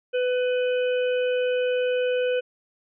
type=harmonic tone; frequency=499.7 Hz; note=B4; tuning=20 cents sharp; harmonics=1 / 3 / 5 / 6; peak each=-21 / -34 / -36 / -38 dBFS; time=0.13-2.41 s; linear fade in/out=20 ms; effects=none